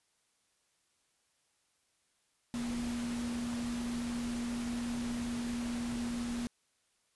sine tone in noise, 238.7 Hz, A#3, 41 cents sharp, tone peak -34 dBFS, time 2.54-6.47 s, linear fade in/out 0 ms, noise pink, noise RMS -44 dBFS, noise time 2.54-6.47 s, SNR +7 dB, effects white hiss -75 dBFS RMS until 7.15 s + resampled to 24000 Hz

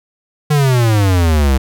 square exponential sweep, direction down, 152.8 to 64.2 Hz, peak -10 dBFS, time 0.5-1.58 s, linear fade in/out 10 ms, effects none

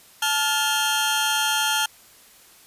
sawtooth tone cluster, 868 / 1409 / 3190 Hz, A5 / F6 / G7, -24 / +15 / +30 cents, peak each -21 dBFS, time 0.22-1.86 s, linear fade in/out 5 ms, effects white hiss -51 dBFS RMS until 2.66 s + resampled to 32000 Hz

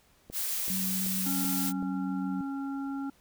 click train, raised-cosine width 2 ms, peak -30 dBFS, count 5, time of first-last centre 0.3-1.827 s, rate 2.62 Hz
blue noise, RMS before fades -32 dBFS, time 0.32-1.73 s, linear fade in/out 50 ms
sine tone, 188.9 Hz, F#3, 36 cents sharp, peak -32 dBFS, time 0.7-2.41 s, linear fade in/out 0 ms
harmonic tone, 275 Hz, C#4, 14 cents flat, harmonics 1 / 3 / 5, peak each -32 / -44 / -45 dBFS, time 1.26-3.1 s, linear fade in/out 5 ms
effects pink hiss -64 dBFS RMS until 3.2 s

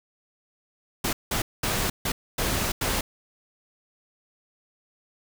pink noise bursts at uneven times, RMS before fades -26 dBFS, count 6, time 1.04-1.13 / 1.31-1.42 / 1.63-1.9 / 2.05-2.12 / 2.38-2.72 / 2.81-3.01 s, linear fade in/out 5 ms, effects none

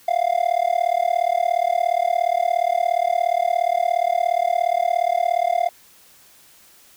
triangle tone with amplitude modulation, 698.5 Hz, F5, in tune, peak -11 dBFS, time 0.08-5.69 s, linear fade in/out 5 ms, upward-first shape sine, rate 37.1 Hz, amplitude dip 100%, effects white hiss -51 dBFS RMS until 6.96 s

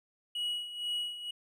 triangle tone with tremolo, 2914 Hz, F#7, 27 cents flat, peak -29 dBFS, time 0.35-1.31 s, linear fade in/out 5 ms, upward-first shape sine, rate 2.1 Hz, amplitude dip 70%, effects none

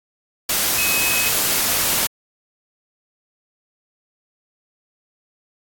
sine tone in noise, 2546 Hz, D#7, 39 cents sharp, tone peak -21 dBFS, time 0.78-1.29 s, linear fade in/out 5 ms, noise white, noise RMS -19 dBFS, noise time 0.49-2.07 s, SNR -5 dB, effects AAC 64 kbps

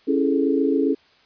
sine chord, A major seventh, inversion first, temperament just, 275 / 330 / 412.5 / 440 Hz, C#4 / E4 / G#4 / A4, -14 / +2 / -12 / 0 cents, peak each -20 / -24 / -24 / -24 dBFS, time 0.07-0.95 s, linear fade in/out 20 ms, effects white hiss -56 dBFS RMS until 1.25 s + resampled to 11025 Hz

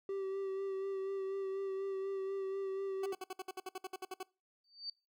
triangle tone with vibrato, 388.1 Hz, G4, 17 cents flat, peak -34 dBFS, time 0.09-3.13 s, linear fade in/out 2 ms, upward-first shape sine, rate 4.1 Hz, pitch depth 21 cents each way
20% pulse tone bursts, 374.5 Hz, F#4, 21 cents sharp, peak -35 dBFS, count 14, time 3.03-4.231 s, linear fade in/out 5 ms, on 31 ms, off 59 ms
sine tone with exponential growth, 4600 Hz, D8, 37 cents flat, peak -36 dBFS, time 4.64-4.9 s, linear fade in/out 5 ms, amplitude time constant 55 ms
effects noise-tail reverb RT60 0.3 s tail -23 dB re dry

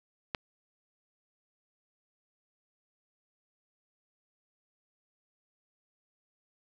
click, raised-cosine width 0.3 ms, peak -15 dBFS, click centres 0.348 s, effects none

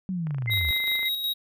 sine linear sweep, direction down, 192.4 to 69.3 Hz, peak -26 dBFS, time 0.09-0.71 s, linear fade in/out 0 ms
click train, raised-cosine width 0.5 ms, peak -28 dBFS, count 21, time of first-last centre 0.27-1.03 s, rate 26.3 Hz
sine tone, 2075 Hz, C7, 15 cents flat, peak -26 dBFS, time 0.47-1.09 s, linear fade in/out 10 ms
square tone with tremolo, 3806 Hz, A#7, 35 cents sharp, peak -25 dBFS, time 0.5-1.34 s, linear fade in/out 20 ms, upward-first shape square, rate 5.4 Hz, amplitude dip 40%
effects none

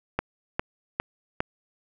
click train, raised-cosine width 0.5 ms, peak -9 dBFS, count 4, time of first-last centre 0.19-1.405 s, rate 2.47 Hz, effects none

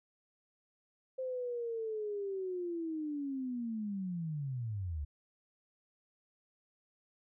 sine linear sweep, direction down, 523.3 to 68.7 Hz, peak -35 dBFS, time 1.18-5.05 s, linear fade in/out 10 ms, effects none

